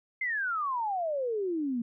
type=exponential sweep; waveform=sine; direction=down; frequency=2117 to 227.6 Hz; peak=-28 dBFS; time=0.21-1.82 s; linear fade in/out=5 ms; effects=none